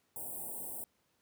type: band-stop noise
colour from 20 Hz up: white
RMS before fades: -42 dBFS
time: 0.16-0.84 s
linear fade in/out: 0 ms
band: 930 to 8000 Hz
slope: 96 dB/octave
effects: pink hiss -75 dBFS RMS until 1.21 s + high-pass 100 Hz 12 dB/octave